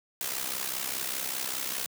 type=noise with amplitude modulation; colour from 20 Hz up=white; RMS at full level=-30 dBFS; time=0.21-1.86 s; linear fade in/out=0 ms; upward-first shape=sine; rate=65 Hz; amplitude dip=70%; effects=high-pass 150 Hz 12 dB/octave